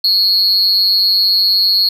triangle tone with amplitude modulation, 4315 Hz, C#8, 47 cents flat, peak -5 dBFS, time 0.04-1.89 s, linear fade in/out 5 ms, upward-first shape sine, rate 193 Hz, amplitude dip 75%, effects none

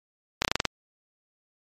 slowing click train, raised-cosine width 0.2 ms, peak -4 dBFS, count 7, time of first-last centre 0.42-0.653 s, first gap 28 ms, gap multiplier 1.13, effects MP3 64 kbps

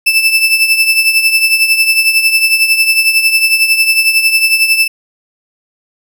35% pulse tone with tremolo, 2641 Hz, E7, 3 cents sharp, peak -3 dBFS, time 0.06-4.88 s, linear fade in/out 10 ms, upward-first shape triangle, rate 11 Hz, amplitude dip 70%, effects none

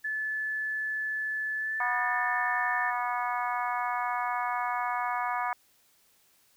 sine tone with pitch glide, 1733 to 1779.7 Hz, A6 to A6, -27 to +19 cents, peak -29 dBFS, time 0.04-2.91 s, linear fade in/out 10 ms, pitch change +46 cents, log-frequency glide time 1.57-1.97 s
harmonic tone, 244.1 Hz, B3, 20 cents flat, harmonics 3 / 4 / 5 / 6 / 7 / 8 / 9, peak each -33 / -32 / -34 / -41 / -38 / -50 / -40 dBFS, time 1.8-5.53 s, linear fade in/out 2 ms
effects white hiss -65 dBFS RMS until 6.56 s

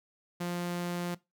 sawtooth tone, 175.2 Hz, F3, 6 cents sharp, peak -28 dBFS, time 0.4-1.15 s, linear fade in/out 10 ms, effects noise-tail reverb RT60 0.2 s tail -19 dB re dry

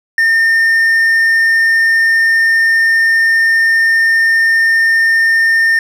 triangle tone, 1815 Hz, A#6, 47 cents flat, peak -6 dBFS, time 0.18-5.79 s, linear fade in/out 2 ms, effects none

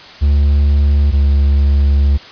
triangle tone pair in turn, 71.7 / 70.43 Hz, D2 / C#2, -41 / +28 cents, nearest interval unison, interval 31 cents, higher first, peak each -6 dBFS, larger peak neither, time 0.21-1.12 / 1.12-2.18 s, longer second, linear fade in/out 20 ms, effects white hiss -35 dBFS RMS until 2.31 s + resampled to 11025 Hz

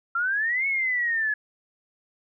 sine exponential two-way sweep, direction up then down, 1354 to 2217 to 1691 Hz, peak -22 dBFS, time 0.15-1.34 s, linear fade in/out 5 ms, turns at 0.67 s, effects none

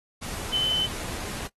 sine tone in noise, 3044 Hz, F#7, 48 cents sharp, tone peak -22 dBFS, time 0.52-0.87 s, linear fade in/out 20 ms, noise pink, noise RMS -35 dBFS, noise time 0.21-1.48 s, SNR +10 dB, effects noise-tail reverb RT60 0.1 s tail -20 dB re dry + AAC 32 kbps

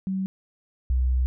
sine tone pair in turn, 190.5 / 63.32 Hz, G3 / B1, -49 / +44 cents, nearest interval octave + perfect fifth, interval 1907 cents, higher first, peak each -24 / -19 dBFS, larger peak second, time 0.07-0.26 / 0.9-1.26 s, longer second, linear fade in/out 0 ms, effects none

